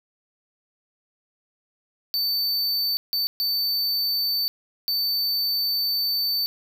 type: tone bursts at uneven times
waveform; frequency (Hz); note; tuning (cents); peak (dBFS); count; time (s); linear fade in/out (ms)
square; 4550; C#8; +44; -22; 4; 2.14-2.97 / 3.13-3.27 / 3.4-4.48 / 4.88-6.46; 0
effects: none